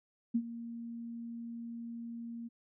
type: tone with ADSR envelope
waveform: sine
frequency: 233.1 Hz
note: A#3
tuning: in tune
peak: -25 dBFS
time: 0.34-2.49 s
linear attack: 14 ms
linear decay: 62 ms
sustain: -15 dB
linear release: 22 ms
effects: none